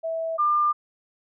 sine tone pair in turn, 653 / 1198.3 Hz, E5 / D6, -17 / +34 cents, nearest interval major seventh, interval 1051 cents, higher second, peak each -25 / -18 dBFS, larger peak second, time 0.03-0.38 / 0.38-0.73 s, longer neither, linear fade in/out 20 ms, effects none

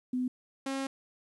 sine / sawtooth tone pair in turn, 252 / 270.3 Hz, B3 / C#4, +35 / -44 cents, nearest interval minor second, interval 121 cents, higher second, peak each -28 dBFS, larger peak neither, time 0.13-0.28 / 0.66-0.87 s, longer second, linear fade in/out 5 ms, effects resampled to 24000 Hz + 11-bit

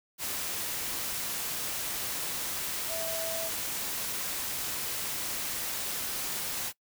sine tone in noise, 655 Hz, E5, 11 cents flat, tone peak -35 dBFS, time 2.88-3.51 s, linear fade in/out 50 ms, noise white, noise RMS -34 dBFS, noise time 0.18-6.73 s, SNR -4 dB, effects noise-tail reverb RT60 0.1 s tail -22 dB re dry

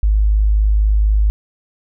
sine tone, 52.1 Hz, G#1, 6 cents sharp, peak -10 dBFS, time 0.03-1.3 s, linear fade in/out 0 ms, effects none

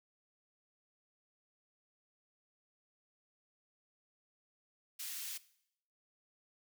white high-pass noise, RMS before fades -43 dBFS, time 4.99-5.38 s, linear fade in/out 10 ms, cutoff 2100 Hz, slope 12 dB/octave, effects noise-tail reverb RT60 0.7 s tail -18 dB re dry

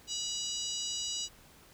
harmonic tone, 972 Hz, B5, 28 cents flat, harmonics 3 / 4 / 5 / 6 / 7 / 8, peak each -39 / -40 / -41 / -42 / -42 / -43 dBFS, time 0.07-1.29 s, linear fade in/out 50 ms, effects pink hiss -58 dBFS RMS until 1.73 s

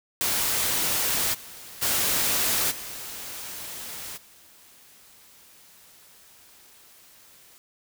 white noise with level steps, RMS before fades -25 / -43 / -24 / -37 / -53 dBFS, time 0.21-7.58 s, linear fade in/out 0 ms, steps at 1.33 / 1.81 / 2.7 / 4.16 s, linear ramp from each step 20 ms, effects none

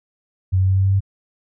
sine tone with pitch steps, 93.6 / 94.41 / 95.24 / 96.06 / 96.9 / 97.74 Hz, F#2 / F#2 / G2 / G2 / G2 / G2, +20 / +35 / -49 / -35 / -20 / -5 cents, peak -13 dBFS, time 0.52-1.006 s, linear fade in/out 20 ms, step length 81 ms, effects none

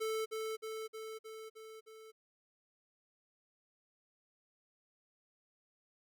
square tone with echo, 440 Hz, A4, in tune, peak -35 dBFS, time 0-0.26 s, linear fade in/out 20 ms, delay 310 ms, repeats 6, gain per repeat -3 dB, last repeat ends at 2.12 s, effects none

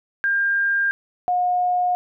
sine tone pair in turn, 1602 / 719.8 Hz, G6 / F#5, +37 / -48 cents, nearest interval octave + major second, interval 1385 cents, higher first, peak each -17 dBFS, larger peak neither, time 0.24-0.91 / 1.28-1.95 s, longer neither, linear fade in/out 0 ms, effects none

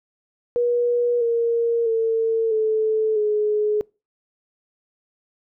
sine tone with pitch steps, 481.6 / 466 / 450.9 / 436.3 / 422.2 Hz, B4 / A#4 / A4 / A4 / G#4, -44 / -1 / +42 / -15 / +29 cents, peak -17 dBFS, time 0.56-3.81 s, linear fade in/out 0 ms, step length 650 ms, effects noise-tail reverb RT60 0.3 s tail -25 dB re dry

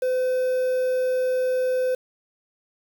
triangle tone with quantisation, 510 Hz, C5, 44 cents flat, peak -18 dBFS, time 0.02-1.95 s, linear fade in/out 5 ms, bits 7, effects none

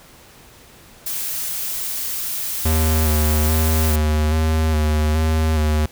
blue noise, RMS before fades -25 dBFS, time 1.06-3.96 s, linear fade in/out 5 ms
square tone with vibrato, 77.78 Hz, D#2, in tune, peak -16 dBFS, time 2.65-5.86 s, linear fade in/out 5 ms, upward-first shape square, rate 1.2 Hz, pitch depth 28 cents each way
effects pink hiss -46 dBFS RMS until 5.91 s

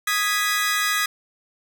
sawtooth chord, G# minor, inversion second, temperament equal, 1244.5 / 1661.2 / 1975.5 Hz, D#6 / G#6 / B6, 0 / 0 / 0 cents, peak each -21 dBFS, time 0.07-1.06 s, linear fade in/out 5 ms, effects none

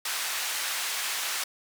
pink band-pass noise, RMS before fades -31 dBFS, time 0.05-1.44 s, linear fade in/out 5 ms, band 1400 to 15000 Hz, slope 12 dB/octave, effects none

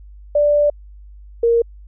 sine tone pair in turn, 587.3 / 466.1 Hz, D5 / A#4, 0 / 0 cents, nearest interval major third, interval 400 cents, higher first, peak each -11 dBFS, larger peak neither, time 0.35-0.7 / 1.43-1.62 s, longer first, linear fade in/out 5 ms, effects added 50 Hz sine -37 dBFS peak until 1.87 s

